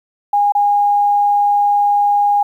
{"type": "tone with dropouts", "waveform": "sine", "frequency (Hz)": 818, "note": "G#5", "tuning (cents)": -26, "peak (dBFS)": -10, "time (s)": [0.33, 2.43], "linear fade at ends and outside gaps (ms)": 5, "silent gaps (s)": [0.522, 0.55], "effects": ["8-bit"]}